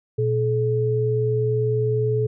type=tone pair together; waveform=sine; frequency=119.86 / 429 Hz; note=A#2 / A4; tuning=+49 / -44 cents; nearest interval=octave + minor seventh; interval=2207 cents; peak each=-21 dBFS; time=0.18-2.27 s; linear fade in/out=10 ms; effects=none